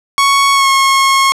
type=tone with pitch glide; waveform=sawtooth; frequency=1110 to 1086.5 Hz; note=C#6 to C#6; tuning=+2 to -35 cents; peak=-4 dBFS; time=0.18-1.32 s; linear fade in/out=0 ms; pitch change=-37 cents; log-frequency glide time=0.53-0.68 s; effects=low-pass 10000 Hz 12 dB/octave